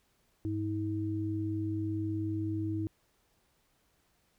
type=tone pair together; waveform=sine; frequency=101.4 / 320.1 Hz; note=G#2 / D#4; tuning=-41 / +49 cents; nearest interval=octave + minor sixth; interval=1990 cents; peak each=-34 / -33 dBFS; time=0.45-2.87 s; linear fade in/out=0 ms; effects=pink hiss -72 dBFS RMS until 4.38 s